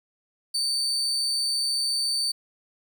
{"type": "tone", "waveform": "35% pulse", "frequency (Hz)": 4567, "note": "D8", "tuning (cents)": -49, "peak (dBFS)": -22, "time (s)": [0.54, 2.32], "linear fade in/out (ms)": 10, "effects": []}